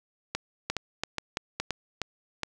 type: two click trains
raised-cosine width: 0.2 ms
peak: -12 / -11 dBFS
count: 6 / 4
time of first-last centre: 0.35-2.433 / 0.7-1.707 s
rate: 2.4 / 2.98 Hz
effects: none